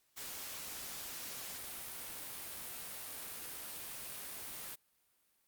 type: noise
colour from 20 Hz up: white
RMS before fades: -45 dBFS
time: 0.16-4.76 s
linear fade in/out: 20 ms
effects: white hiss -75 dBFS RMS until 5.47 s + Opus 48 kbps